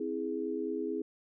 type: chord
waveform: sine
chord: C augmented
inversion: none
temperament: equal with one note detuned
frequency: 261.6 / 325.8 / 415.3 Hz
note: C4 / E4 / G#4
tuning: 0 / -20 / 0 cents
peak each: -38 / -36 / -35 dBFS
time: 0-1.02 s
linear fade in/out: 5 ms
effects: none